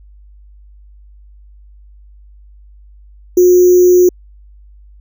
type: tone with sample-and-hold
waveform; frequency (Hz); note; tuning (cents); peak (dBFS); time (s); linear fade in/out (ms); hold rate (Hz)
sine; 359.3; F4; +49; -4; 3.37-4.09; 5; 6300
effects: added 50 Hz sine -38 dBFS peak until 5 s

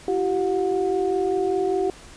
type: tone cluster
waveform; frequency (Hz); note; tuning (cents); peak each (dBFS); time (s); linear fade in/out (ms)
sine; 338.4 / 383.5 / 724; E4 / G4 / F#5; +45 / -38 / -38; -27 / -21 / -28; 0.08-1.9; 2
effects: pink hiss -45 dBFS RMS until 2.16 s + resampled to 22050 Hz

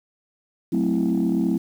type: chord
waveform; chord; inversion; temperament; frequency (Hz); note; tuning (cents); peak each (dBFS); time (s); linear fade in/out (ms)
sine; F# half-diminished seventh; none; equal; 185 / 220 / 261.6 / 329.6; F#3 / A3 / C4 / E4; 0 / 0 / 0 / 0; -23; 0.72-1.58; 10
effects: tanh soft clip ceiling -13 dBFS + 8-bit

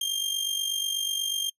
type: tone with amplitude modulation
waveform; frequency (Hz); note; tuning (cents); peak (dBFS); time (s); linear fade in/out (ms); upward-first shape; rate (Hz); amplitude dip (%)
sawtooth; 3193; G7; +31; -20; 0.01-1.5; 5; sine; 48.2; 60
effects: noise-tail reverb RT60 0.1 s tail -25 dB re dry + resampled to 32000 Hz

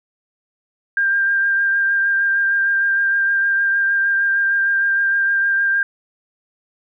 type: tone with vibrato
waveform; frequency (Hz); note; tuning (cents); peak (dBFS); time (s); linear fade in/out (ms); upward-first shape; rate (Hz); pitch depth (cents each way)
sine; 1594; G6; +28; -14; 0.97-5.83; 2; sine; 6.5; 16
effects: none

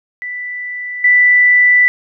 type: tone with level steps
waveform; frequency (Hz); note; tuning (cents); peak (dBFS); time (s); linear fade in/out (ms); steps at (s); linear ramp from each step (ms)
sine; 1979; B6; +3; -21 / -6; 0.22-1.88; 0; 1.04; 5
effects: none

